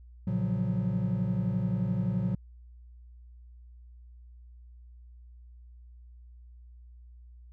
triangle chord, Gb major seventh, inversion first, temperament just, 115.62 / 138.75 / 173.43 / 185 Hz, Bb2 / Db3 / F3 / Gb3, -14 / +2 / -12 / 0 cents, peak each -29 / -33 / -31 / -28 dBFS, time 0.27-2.35 s, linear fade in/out 5 ms, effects tanh soft clip ceiling -15 dBFS + added 60 Hz sine -48 dBFS peak until 7.52 s

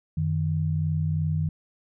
sine tone pair together, 92.5 / 155.41 Hz, F#2 / D#3, 0 / -2 cents, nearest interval major sixth, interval 898 cents, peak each -27 / -24 dBFS, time 0.17-1.49 s, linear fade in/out 5 ms, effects none

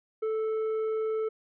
sine tone with tanh clipping, 438.7 Hz, A4, 5 cents flat, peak -28 dBFS, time 0.22-1.29 s, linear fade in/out 10 ms, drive 6 dB, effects none

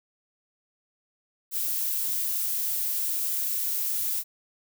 violet noise, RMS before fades -28 dBFS, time 1.51-4.24 s, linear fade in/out 50 ms, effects none

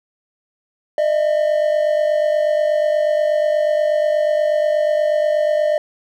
triangle tone pair together, 604.7 / 653 Hz, D#5 / E5, -50 / -17 cents, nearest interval minor second, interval 133 cents, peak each -13 / -19 dBFS, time 0.98-5.78 s, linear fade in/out 2 ms, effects none

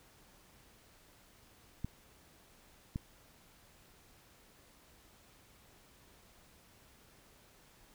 clicks, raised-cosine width 5 ms, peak -24 dBFS, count 2, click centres 1.846 / 2.959 s, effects pink hiss -63 dBFS RMS until 7.94 s

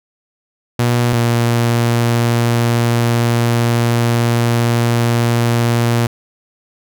sawtooth tone pair in turn, 120.3 / 117.96 Hz, B2 / A#2, -45 / +21 cents, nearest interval unison, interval 34 cents, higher first, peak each -8 dBFS, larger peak neither, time 0.79-1.13 / 1.13-6.07 s, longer second, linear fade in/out 5 ms, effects none

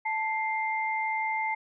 sine tone pair together, 879 / 2098 Hz, A5 / C7, -2 / +4 cents, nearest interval octave + minor third, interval 1506 cents, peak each -29 / -30 dBFS, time 0.05-1.55 s, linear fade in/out 10 ms, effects none

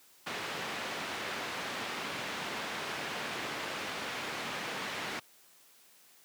white low-pass noise, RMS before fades -38 dBFS, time 0.26-5.2 s, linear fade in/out 10 ms, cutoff 2600 Hz, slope 12 dB/octave, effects white hiss -61 dBFS RMS until 6.24 s + high-pass 150 Hz 12 dB/octave

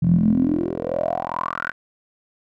10% pulse tone with band-pass filter sweep, 42.43 Hz, F1, 49 cents flat, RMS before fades -21 dBFS, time 0.02-1.72 s, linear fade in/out 10 ms, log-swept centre 150 to 1600 Hz, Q 8.9, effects none

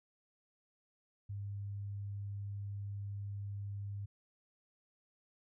sine tone, 100.7 Hz, G2, 47 cents sharp, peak -39 dBFS, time 1.29-4.06 s, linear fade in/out 10 ms, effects none

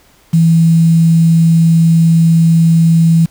sine tone with quantisation, 164.81 Hz, E3, in tune, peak -5 dBFS, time 0.33-3.26 s, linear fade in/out 10 ms, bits 5, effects pink hiss -48 dBFS RMS until 3.3 s

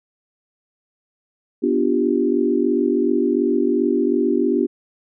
sine chord, G dominant seventh, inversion first, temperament equal, 246.9 / 293.7 / 349.2 / 392 Hz, B3 / D4 / F4 / G4, 0 / 0 / 0 / 0 cents, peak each -21 dBFS, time 1.62-4.67 s, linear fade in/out 20 ms, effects none

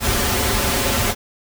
pink noise with comb filter, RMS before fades -19 dBFS, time 0-1.15 s, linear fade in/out 50 ms, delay 6.3 ms, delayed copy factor -0.85, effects none

